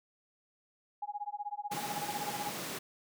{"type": "tone with tremolo", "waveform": "sine", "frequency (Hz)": 826, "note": "G#5", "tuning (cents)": -10, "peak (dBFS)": -33, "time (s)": [1.02, 2.51], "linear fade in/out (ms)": 5, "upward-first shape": "sine", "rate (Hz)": 16, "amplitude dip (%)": 100}
{"type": "high-pass noise", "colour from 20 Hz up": "pink", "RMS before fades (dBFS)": -40, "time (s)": [1.71, 2.79], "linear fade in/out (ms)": 10, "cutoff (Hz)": 150, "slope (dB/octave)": 24}
{"effects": []}